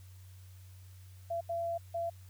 sine tone bursts at uneven times, 677 Hz, E5, 46 cents sharp, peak -32 dBFS, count 3, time 1.3-1.41 / 1.49-1.78 / 1.94-2.1 s, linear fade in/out 10 ms, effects added 93 Hz sine -50 dBFS peak until 2.29 s + white hiss -64 dBFS RMS until 2.29 s

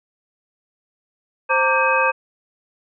sine tone cluster, 525 / 918 / 1168 / 1584 / 2538 Hz, C5 / A#5 / D6 / G6 / D#7, +6 / -27 / -10 / +18 / +34 cents, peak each -21 dBFS, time 1.49-2.12 s, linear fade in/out 20 ms, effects none

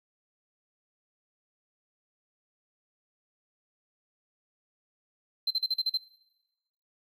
triangle tone bursts, 4102 Hz, C8, 35 cents flat, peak -22 dBFS, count 7, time 5.47-5.974 s, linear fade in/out 5 ms, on 36 ms, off 42 ms, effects noise-tail reverb RT60 1.0 s tail -21 dB re dry + tanh soft clip ceiling -21 dBFS

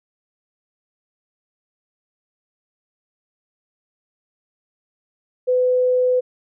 sine tone, 503 Hz, B4, 32 cents sharp, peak -14 dBFS, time 5.47-6.21 s, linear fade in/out 20 ms, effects none

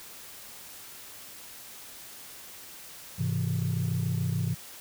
sine chord, Ab augmented, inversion none, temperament equal, 103.83 / 130.81 / 164.81 Hz, Ab2 / C3 / E3, 0 / 0 / 0 cents, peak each -29 dBFS, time 3.18-4.55 s, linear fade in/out 20 ms, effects tanh soft clip ceiling -21 dBFS + white hiss -46 dBFS RMS until 4.8 s

